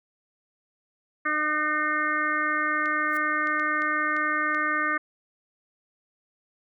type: harmonic tone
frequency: 304 Hz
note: D#4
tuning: 40 cents flat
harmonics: 1 / 2 / 4 / 5 / 6 / 7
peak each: -34 / -37 / -27 / -29 / -28 / -33 dBFS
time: 1.25-4.98 s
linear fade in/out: 10 ms
type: clicks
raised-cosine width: 0.2 ms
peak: -27 dBFS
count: 6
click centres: 2.858 / 3.472 / 3.597 / 3.82 / 4.166 / 4.547 s
type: noise with exponential growth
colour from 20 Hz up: blue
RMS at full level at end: -42 dBFS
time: 3.06-3.17 s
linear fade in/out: 0 ms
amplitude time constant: 23 ms
effects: none